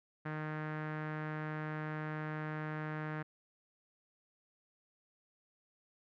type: tone with low-pass filter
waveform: sawtooth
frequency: 154.1 Hz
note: D#3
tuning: 16 cents flat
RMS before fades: -40 dBFS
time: 0.25-3.23 s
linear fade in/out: 10 ms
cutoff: 1700 Hz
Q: 2.9
effects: none